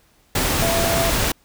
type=tone in noise; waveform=sine; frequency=671 Hz; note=E5; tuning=31 cents sharp; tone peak=-21 dBFS; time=0.62-1.1 s; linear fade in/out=5 ms; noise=pink; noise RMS=-20 dBFS; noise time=0.35-1.32 s; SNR=-4 dB; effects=pink hiss -58 dBFS RMS until 1.44 s